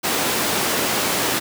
pink high-pass noise, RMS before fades -21 dBFS, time 0.03-1.4 s, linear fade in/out 20 ms, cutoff 230 Hz, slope 12 dB/octave, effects none

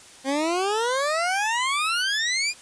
20% pulse exponential sweep, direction up, 261.6 to 2489 Hz, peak -17 dBFS, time 0.24-2.54 s, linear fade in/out 50 ms, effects white hiss -47 dBFS RMS until 2.61 s + resampled to 22050 Hz

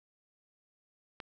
click, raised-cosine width 0.3 ms, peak -25 dBFS, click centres 1.202 s, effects none

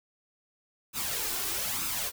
white noise with flanger, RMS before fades -32 dBFS, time 0.93-2.12 s, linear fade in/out 50 ms, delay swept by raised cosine 0.78 to 2.78 ms, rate 1.1 Hz, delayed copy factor +0.6, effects none

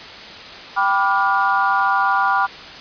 sine chord, G dominant seventh, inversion none, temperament equal with one note detuned, 784 / 987.8 / 1174.7 / 1422.2 Hz, G5 / B5 / D6 / F6, 0 / 0 / 0 / +31 cents, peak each -20 dBFS, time 0.76-2.47 s, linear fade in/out 20 ms, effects white hiss -35 dBFS RMS until 2.8 s + resampled to 11025 Hz

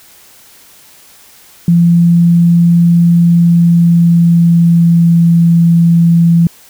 sine tone with pitch glide, 170.9 to 168.64 Hz, F3 to E3, -37 to +40 cents, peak -4 dBFS, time 1.68-6.47 s, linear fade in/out 2 ms, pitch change -23 cents, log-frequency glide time 3.23-5.23 s, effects white hiss -41 dBFS RMS until 6.69 s

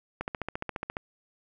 click train, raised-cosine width 0.5 ms, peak -17 dBFS, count 12, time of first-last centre 0.21-0.969 s, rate 14.5 Hz, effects none

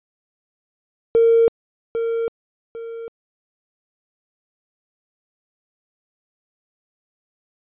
triangle tone with echo, 459.3 Hz, A#4, 26 cents flat, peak -7 dBFS, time 1.15-1.48 s, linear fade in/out 0 ms, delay 800 ms, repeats 2, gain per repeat -10 dB, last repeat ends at 3.08 s, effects tanh soft clip ceiling -8 dBFS + resampled to 8000 Hz

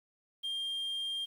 sine tone, 3199 Hz, G7, 34 cents sharp, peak -31 dBFS, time 0.43-1.26 s, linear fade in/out 20 ms, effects tanh soft clip ceiling -32 dBFS + 10-bit

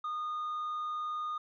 sine tone with tanh clipping, 1227 Hz, D#6, 25 cents flat, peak -34 dBFS, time 0.04-1.38 s, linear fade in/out 5 ms, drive 2 dB, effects none

